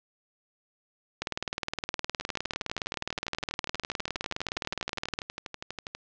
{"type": "two click trains", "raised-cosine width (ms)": 0.2, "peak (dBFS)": [-12, -18], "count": [78, 47], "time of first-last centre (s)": [[1.22, 5.189], [2.21, 5.95]], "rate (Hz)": [19.4, 12.3], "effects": ["low-pass 6000 Hz 12 dB/octave"]}